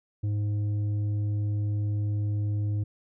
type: tone with tanh clipping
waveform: sine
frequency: 103.8 Hz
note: G#2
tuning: in tune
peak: -26 dBFS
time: 0.23-2.84 s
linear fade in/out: 10 ms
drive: 6 dB
effects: none